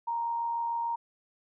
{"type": "tone with amplitude modulation", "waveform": "sine", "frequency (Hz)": 932.3, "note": "A#5", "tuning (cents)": 0, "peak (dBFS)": -27, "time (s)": [0.07, 0.96], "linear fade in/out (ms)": 10, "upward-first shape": "sine", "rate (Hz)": 86.7, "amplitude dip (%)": 30, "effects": []}